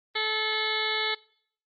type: harmonic tone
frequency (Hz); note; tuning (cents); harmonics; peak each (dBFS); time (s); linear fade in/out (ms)
433.7; A4; -25; 1 / 2 / 3 / 4 / 5 / 7 / 8 / 9 / 10; -35 / -36 / -37 / -34 / -31 / -37 / -33 / -33 / -37; 0.15-1.15; 10
effects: noise-tail reverb RT60 0.6 s tail -23 dB re dry + Opus 24 kbps